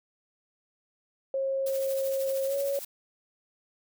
sine tone with pitch glide, 539 to 557 Hz, C#5 to C#5, -49 to +8 cents, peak -26 dBFS, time 1.34-2.79 s, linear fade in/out 2 ms, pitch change +57 cents, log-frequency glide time 2.46-2.55 s
blue noise with tremolo, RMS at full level -38 dBFS, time 1.66-2.85 s, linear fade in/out 5 ms, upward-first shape triangle, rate 13 Hz, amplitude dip 60%
effects none

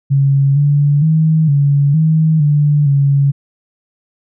sine tone with pitch steps, 138.4 / 144.4 / 158.4 / 142.1 / 158.4 / 147.1 / 140.1 Hz, C#3 / D3 / D#3 / C#3 / D#3 / D3 / C#3, -2 / -29 / +31 / +43 / +31 / +3 / +19 cents, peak -8 dBFS, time 0.1-3.32 s, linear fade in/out 20 ms, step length 460 ms, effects none

